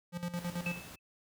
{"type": "tone with tremolo", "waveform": "square", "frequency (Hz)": 174.61, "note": "F3", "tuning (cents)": 0, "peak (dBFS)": -34, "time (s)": [0.12, 0.8], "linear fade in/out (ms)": 50, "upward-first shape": "square", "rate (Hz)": 9.2, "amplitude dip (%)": 75}
{"type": "noise", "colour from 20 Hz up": "pink", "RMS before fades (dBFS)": -49, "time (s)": [0.36, 0.96], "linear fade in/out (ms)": 10}
{"type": "tone with exponential decay", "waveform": "sine", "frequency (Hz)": 2619, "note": "E7", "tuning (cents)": -12, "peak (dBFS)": -32, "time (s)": [0.66, 0.99], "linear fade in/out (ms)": 2, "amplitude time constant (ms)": 71}
{"effects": ["high-pass 60 Hz 12 dB/octave"]}